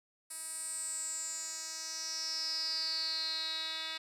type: tone with band-pass filter sweep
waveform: 10% pulse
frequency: 320 Hz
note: D#4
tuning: 49 cents sharp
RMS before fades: -38 dBFS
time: 0.3-3.98 s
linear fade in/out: 10 ms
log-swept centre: 9600 to 3400 Hz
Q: 8.8
effects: none